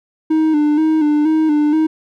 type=tone with vibrato; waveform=triangle; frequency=306.3 Hz; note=D#4; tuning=27 cents flat; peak=-9 dBFS; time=0.3-1.87 s; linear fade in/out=10 ms; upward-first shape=square; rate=2.1 Hz; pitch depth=48 cents each way; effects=none